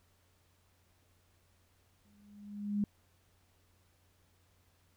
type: tone with exponential growth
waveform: sine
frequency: 205.3 Hz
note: G#3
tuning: 20 cents flat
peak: -27 dBFS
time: 2.05-2.84 s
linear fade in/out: 2 ms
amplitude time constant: 170 ms
effects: added 89 Hz sine -70 dBFS peak until 4.96 s + pink hiss -72 dBFS RMS until 4.96 s